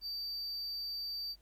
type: tone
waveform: triangle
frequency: 4635 Hz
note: D8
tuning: 24 cents flat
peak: -36 dBFS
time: 0.01-1.36 s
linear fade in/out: 50 ms
effects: added 50 Hz sine -62 dBFS peak until 1.41 s + pink hiss -72 dBFS RMS until 1.41 s